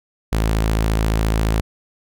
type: tone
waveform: sawtooth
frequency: 54.4 Hz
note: A1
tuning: 19 cents flat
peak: -12 dBFS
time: 0.32-1.61 s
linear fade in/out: 10 ms
effects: none